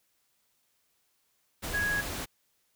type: tone in noise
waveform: sine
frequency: 1661.2 Hz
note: G#6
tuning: in tune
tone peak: -27 dBFS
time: 1.73-2.02 s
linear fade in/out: 20 ms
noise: pink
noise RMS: -36 dBFS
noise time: 1.62-2.26 s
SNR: +6 dB
effects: white hiss -73 dBFS RMS until 2.75 s